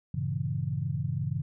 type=chord; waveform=sine; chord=G diminished seventh; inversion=none; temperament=equal; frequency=98 / 116.54 / 138.59 / 164.81 Hz; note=G2 / Bb2 / Db3 / Fb3; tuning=0 / 0 / 0 / 0 cents; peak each=-35 / -35 / -31 / -35 dBFS; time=0.14-1.42 s; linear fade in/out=5 ms; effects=none